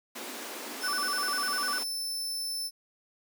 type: high-pass noise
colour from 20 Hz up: pink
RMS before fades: -40 dBFS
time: 0.15-1.84 s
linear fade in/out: 10 ms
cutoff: 220 Hz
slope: 96 dB/octave
type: tone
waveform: sawtooth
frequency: 5290 Hz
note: E8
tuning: 5 cents sharp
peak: -29 dBFS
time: 0.8-2.71 s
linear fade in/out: 50 ms
type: tone with vibrato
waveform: sine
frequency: 1318.5 Hz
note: E6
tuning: in tune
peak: -30 dBFS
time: 0.83-1.79 s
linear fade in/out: 10 ms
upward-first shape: square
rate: 10 Hz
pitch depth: 220 cents each way
effects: none